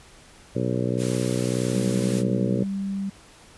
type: harmonic tone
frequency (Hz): 61.74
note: B1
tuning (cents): 0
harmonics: 2 / 3 / 4 / 5 / 6 / 7 / 8 / 9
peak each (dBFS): -27 / -29 / -30 / -31 / -32 / -32 / -33 / -34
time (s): 0.55-2.64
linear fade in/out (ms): 10
type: noise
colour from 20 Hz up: white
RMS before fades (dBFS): -35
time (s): 0.97-2.24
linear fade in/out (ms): 50
type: tone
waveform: sine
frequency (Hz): 196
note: G3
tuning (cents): 0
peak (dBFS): -25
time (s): 1.73-3.1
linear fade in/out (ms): 10
effects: pink hiss -50 dBFS RMS until 3.57 s + resampled to 24000 Hz